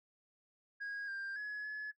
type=tone with pitch steps; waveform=sine; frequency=1642 / 1590 / 1690 / 1706 Hz; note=G#6 / G6 / G#6 / G#6; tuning=-20 / +24 / +30 / +46 cents; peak=-37 dBFS; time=0.8-1.92 s; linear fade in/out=20 ms; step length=280 ms; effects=noise-tail reverb RT60 0.1 s tail -23 dB re dry + tanh soft clip ceiling -38 dBFS